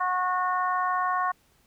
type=harmonic tone; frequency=365.3 Hz; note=F#4; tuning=22 cents flat; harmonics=2 / 3 / 4 / 5; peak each=-29 / -25 / -34 / -36 dBFS; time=0-1.32 s; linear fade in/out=10 ms; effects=pink hiss -64 dBFS RMS until 1.66 s